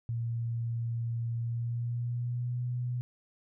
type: tone with pitch glide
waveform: sine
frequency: 116.54 to 123.04 Hz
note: A#2 to B2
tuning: 0 to -6 cents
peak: -30 dBFS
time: 0.09-3.01 s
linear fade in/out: 0 ms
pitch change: +94 cents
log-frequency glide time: 1.38-2.62 s
effects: none